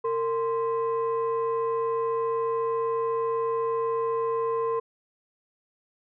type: tone pair together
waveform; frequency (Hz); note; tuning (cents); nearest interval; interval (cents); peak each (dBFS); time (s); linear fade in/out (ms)
sine; 457 / 1040.9; A#4 / C6; -34 / -9; octave + major second; 1425; -24 / -28; 0.04-4.8; 10
effects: tanh soft clip ceiling -19 dBFS